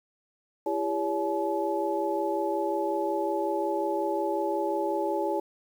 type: tone cluster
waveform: sine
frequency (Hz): 335.1 / 400.6 / 566 / 857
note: E4 / G4 / C#5 / A5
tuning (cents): +29 / +38 / +36 / -46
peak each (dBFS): -31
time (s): 0.66-5.4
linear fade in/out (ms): 5
effects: 9-bit